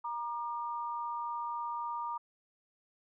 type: tone pair together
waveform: sine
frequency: 943.5 / 1200 Hz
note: A#5 / D6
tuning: +21 / +37 cents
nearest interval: major third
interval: 416 cents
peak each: -36 / -39 dBFS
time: 0.04-2.18 s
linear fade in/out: 10 ms
effects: none